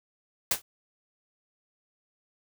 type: noise with exponential decay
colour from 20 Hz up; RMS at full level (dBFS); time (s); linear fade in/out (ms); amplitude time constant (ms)
white; -19; 0.51-0.62; 5; 23
effects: none